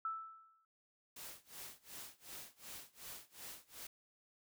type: tone with exponential decay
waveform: sine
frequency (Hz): 1318.5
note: E6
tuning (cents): 0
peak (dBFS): -35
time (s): 0.05-0.65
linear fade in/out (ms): 2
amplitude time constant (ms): 130
type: noise with tremolo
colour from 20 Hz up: white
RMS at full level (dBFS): -49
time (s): 1.16-3.87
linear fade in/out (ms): 5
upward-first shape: sine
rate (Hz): 2.7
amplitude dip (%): 95
effects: none